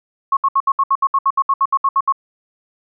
sine tone bursts, 1093 Hz, C#6, 25 cents flat, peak -11 dBFS, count 16, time 0.32-2.124 s, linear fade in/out 5 ms, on 49 ms, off 68 ms, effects none

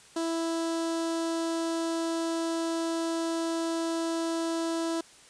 sawtooth tone with notch filter, 330 Hz, E4, 2 cents sharp, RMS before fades -30 dBFS, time 0.16-5.01 s, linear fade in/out 5 ms, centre 2200 Hz, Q 1.3, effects white hiss -54 dBFS RMS until 5.29 s + resampled to 22050 Hz

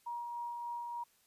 sine tone with tremolo, 950 Hz, A#5, 33 cents sharp, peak -37 dBFS, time 0.06-1.04 s, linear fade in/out 10 ms, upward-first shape sine, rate 3.4 Hz, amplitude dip 25%, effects white hiss -70 dBFS RMS until 1.26 s + resampled to 32000 Hz

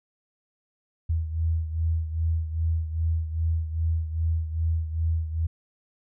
sine beating tone pair, 80.8 / 83.3 Hz, E2 / E2, -34 / +19 cents, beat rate 2.5 Hz, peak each -24 / -30 dBFS, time 1.09-5.47 s, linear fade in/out 10 ms, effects none

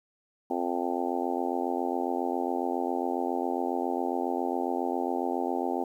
harmonic tone, 87.31 Hz, F2, in tune, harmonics 3 / 4 / 5 / 6 / 7 / 8 / 9 / 10, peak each -33 / -33 / -36 / -39 / -39 / -37 / -33 / -39 dBFS, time 0.5-5.84 s, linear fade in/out 5 ms, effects 10-bit

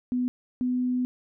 sine tone pair in turn, 248.9 / 250.3 Hz, B3 / B3, +14 / +23 cents, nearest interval unison, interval 9 cents, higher second, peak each -23 dBFS, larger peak neither, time 0.12-0.28 / 0.61-1.05 s, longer second, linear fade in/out 0 ms, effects none

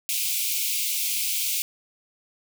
white high-pass noise, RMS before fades -26 dBFS, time 0.09-1.62 s, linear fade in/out 0 ms, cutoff 2200 Hz, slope 96 dB/octave, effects none

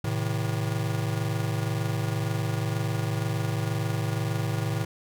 square chord, A diminished, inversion none, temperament just, 110 / 132 / 158.4 Hz, A2 / C3 / Eb3, 0 / +16 / +31 cents, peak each -29 / -33 / -32 dBFS, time 0.04-4.85 s, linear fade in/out 5 ms, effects none

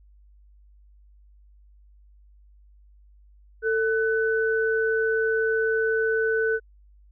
sine tone pair together, 446 / 1500 Hz, A4 / F#6, +23 / +23 cents, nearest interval octave + major sixth, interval 2100 cents, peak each -22 / -25 dBFS, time 3.62-6.6 s, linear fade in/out 50 ms, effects added 50 Hz sine -51 dBFS peak until 7.11 s

